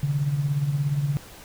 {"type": "tone with tremolo", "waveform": "sine", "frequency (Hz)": 143.1, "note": "D3", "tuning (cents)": -45, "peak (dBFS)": -18, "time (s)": [0.03, 1.17], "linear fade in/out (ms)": 0, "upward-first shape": "triangle", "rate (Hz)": 17, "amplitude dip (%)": 70, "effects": ["pink hiss -45 dBFS RMS until 1.44 s"]}